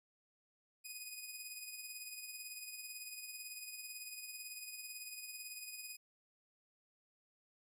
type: tone with tremolo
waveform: 10% pulse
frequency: 2489 Hz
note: D#7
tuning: in tune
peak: -35 dBFS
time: 0.84-5.97 s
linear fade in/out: 20 ms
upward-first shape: triangle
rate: 18 Hz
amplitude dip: 55%
effects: none